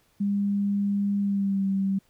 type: tone with pitch glide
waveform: sine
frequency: 201.3 to 194.33 Hz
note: G3 to G3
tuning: +46 to -15 cents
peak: -22 dBFS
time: 0.2-1.99 s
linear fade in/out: 10 ms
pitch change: -61 cents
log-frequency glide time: 1.2-1.65 s
effects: pink hiss -65 dBFS RMS until 2.09 s